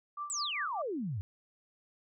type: tone with tremolo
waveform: sine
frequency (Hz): 1174.7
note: D6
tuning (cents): 0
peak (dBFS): -34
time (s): 0.17-0.82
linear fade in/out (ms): 5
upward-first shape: triangle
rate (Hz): 5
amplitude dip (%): 100
type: exponential sweep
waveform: sine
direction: down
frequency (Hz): 8220 to 87.9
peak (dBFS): -33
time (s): 0.3-1.21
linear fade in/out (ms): 0
effects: none